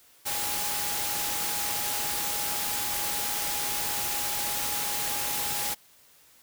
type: tone in noise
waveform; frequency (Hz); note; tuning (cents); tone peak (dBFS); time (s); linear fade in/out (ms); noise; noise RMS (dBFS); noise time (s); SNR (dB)
sine; 827; G#5; -8; -38; 0.25-5.75; 20; white; -30; 0.25-5.75; -11
effects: white hiss -58 dBFS RMS until 6.42 s